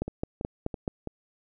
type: two click trains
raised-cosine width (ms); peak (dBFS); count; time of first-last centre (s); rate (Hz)
2; -15 / -20; 5 / 4; 0.02-0.878 / 0.08-1.073; 4.66 / 3.02
effects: none